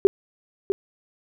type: tone with echo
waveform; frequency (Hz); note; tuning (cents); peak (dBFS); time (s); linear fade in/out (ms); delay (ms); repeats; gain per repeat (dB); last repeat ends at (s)
sine; 392; G4; 0; -9; 0.05-0.07; 0; 650; 1; -9; 0.72
effects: none